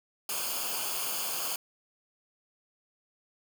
white noise with comb filter, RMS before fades -33 dBFS, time 0.29-1.56 s, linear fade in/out 2 ms, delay 0.52 ms, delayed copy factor -0.75, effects none

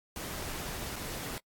pink noise with dropouts, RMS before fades -39 dBFS, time 0.16-1.38 s, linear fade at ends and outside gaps 1 ms, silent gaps 0.958-0.962 s, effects noise-tail reverb RT60 0.1 s tail -26 dB re dry + AAC 64 kbps

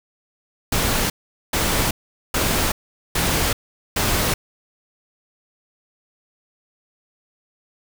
pink noise bursts, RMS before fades -20 dBFS, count 5, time 0.72-4.34 s, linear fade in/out 5 ms, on 380 ms, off 430 ms, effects none

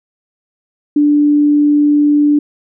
sine tone, 293.7 Hz, D4, in tune, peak -7 dBFS, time 0.96-2.39 s, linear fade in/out 5 ms, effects none

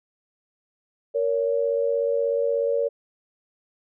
sine tone pair together, 466.2 / 562.8 Hz, A#4 / C#5, 0 / +26 cents, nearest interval minor third, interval 326 cents, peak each -23 / -23 dBFS, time 1.14-2.89 s, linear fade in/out 20 ms, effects none

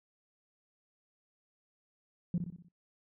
sine tone with echo, 174.61 Hz, F3, in tune, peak -26 dBFS, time 2.34-2.38 s, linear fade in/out 2 ms, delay 61 ms, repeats 5, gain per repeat -6 dB, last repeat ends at 2.685 s, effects noise-tail reverb RT60 0.1 s tail -22 dB re dry + tanh soft clip ceiling -24 dBFS

